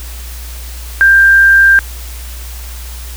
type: tone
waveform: sine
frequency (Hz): 1586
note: G6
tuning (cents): +20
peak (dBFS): -3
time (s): 1.01-1.79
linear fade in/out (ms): 0
effects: added 60 Hz sine -24 dBFS peak until 3.16 s + white hiss -32 dBFS RMS until 3.16 s